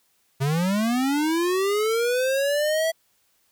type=linear sweep; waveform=square; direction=up; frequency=130.81 to 659.3 Hz; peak=-21 dBFS; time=0.4-2.92 s; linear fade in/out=20 ms; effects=white hiss -66 dBFS RMS until 3.51 s